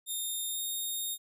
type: tone with pitch glide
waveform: 5% pulse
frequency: 3662 to 3698 Hz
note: A#7 to A#7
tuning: -32 to -15 cents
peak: -26 dBFS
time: 0.06-1.18 s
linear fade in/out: 50 ms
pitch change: +17 cents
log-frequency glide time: 0.49-0.62 s
effects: none